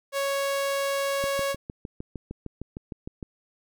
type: tone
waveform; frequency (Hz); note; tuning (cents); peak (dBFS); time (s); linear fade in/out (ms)
sawtooth; 554.4; C#5; 0; -21; 0.12-1.56; 50
type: click train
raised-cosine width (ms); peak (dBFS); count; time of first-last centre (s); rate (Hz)
3; -22; 14; 1.24-3.228; 6.54
effects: none